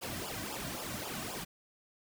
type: noise with flanger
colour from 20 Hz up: pink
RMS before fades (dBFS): -40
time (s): 0.01-1.45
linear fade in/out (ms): 20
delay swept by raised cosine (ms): 0.48 to 2.38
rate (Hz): 3.8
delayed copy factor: -1
effects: none